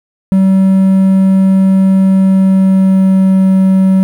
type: tone with pitch glide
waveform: triangle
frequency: 191.2 to 189.99 Hz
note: G3 to F#3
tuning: -43 to +46 cents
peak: -3 dBFS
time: 0.32-4.03 s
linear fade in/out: 0 ms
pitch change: -11 cents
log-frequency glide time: 2.02-3.47 s
effects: 7-bit